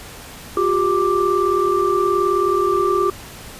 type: tone cluster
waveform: sine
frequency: 359 / 397.9 / 1177 Hz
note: F4 / G4 / D6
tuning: +48 / +26 / +3 cents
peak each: -19 dBFS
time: 0.57-3.1 s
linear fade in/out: 2 ms
effects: pink hiss -37 dBFS RMS until 3.59 s + resampled to 32000 Hz